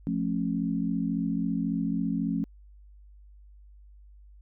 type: chord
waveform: sine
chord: F augmented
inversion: none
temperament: just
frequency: 174.61 / 218.3 / 272.8 Hz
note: F3 / A3 / C#4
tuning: 0 / -13 / -28 cents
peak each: -30 dBFS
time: 0.07-2.44 s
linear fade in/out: 0 ms
effects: added 50 Hz sine -49 dBFS peak until 4.41 s